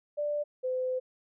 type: tone pair in turn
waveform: sine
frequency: 589 / 510.9 Hz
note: D5 / C5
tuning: +5 / -41 cents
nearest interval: major second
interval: 246 cents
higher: first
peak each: -28 dBFS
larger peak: neither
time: 0.17-0.44 / 0.63-1 s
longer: second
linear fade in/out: 20 ms
effects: none